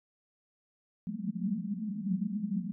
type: band-pass noise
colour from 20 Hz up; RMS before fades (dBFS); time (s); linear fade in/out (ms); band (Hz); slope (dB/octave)
white; -34; 1.07-2.72; 0; 180 to 220; 96
effects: none